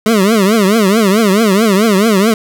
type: tone with vibrato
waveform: 25% pulse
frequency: 207.7 Hz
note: G#3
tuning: in tune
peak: -4 dBFS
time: 0.06-2.34 s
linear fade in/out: 2 ms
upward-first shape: triangle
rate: 4.6 Hz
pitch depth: 220 cents each way
effects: none